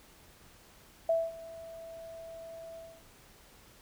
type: tone with ADSR envelope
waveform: sine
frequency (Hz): 659.3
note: E5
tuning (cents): 0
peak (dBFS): -23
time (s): 1.09-3.03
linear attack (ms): 4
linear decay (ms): 220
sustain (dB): -20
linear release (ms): 260
effects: pink hiss -58 dBFS RMS until 3.81 s